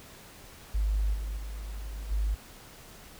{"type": "tone with level steps", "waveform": "sine", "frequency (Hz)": 51.4, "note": "G#1", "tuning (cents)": -17, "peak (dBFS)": [-24, -31, -35, -25], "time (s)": [0.74, 2.35], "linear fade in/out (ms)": 10, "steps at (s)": [1.13, 1.37, 2.1], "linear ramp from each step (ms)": 20, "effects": ["pink hiss -50 dBFS RMS until 3.19 s"]}